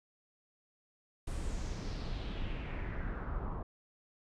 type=noise with low-pass filter sweep; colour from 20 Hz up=brown; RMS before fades=-38 dBFS; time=1.27-3.63 s; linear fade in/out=5 ms; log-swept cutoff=9600 to 970 Hz; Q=3; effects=none